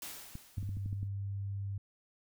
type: noise with exponential decay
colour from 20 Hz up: white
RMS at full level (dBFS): -42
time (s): 0.02-1.08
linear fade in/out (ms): 2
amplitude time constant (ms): 230
type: clicks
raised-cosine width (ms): 5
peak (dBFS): -30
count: 8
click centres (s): 0.354 / 0.582 / 0.629 / 0.692 / 0.77 / 0.86 / 0.929 / 1.03
type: tone with pitch glide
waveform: sine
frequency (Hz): 98 to 99.14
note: G2 to G2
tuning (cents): 0 to +20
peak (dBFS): -35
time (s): 0.57-1.78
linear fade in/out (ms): 5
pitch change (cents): +20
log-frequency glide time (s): 0.71-0.96
effects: none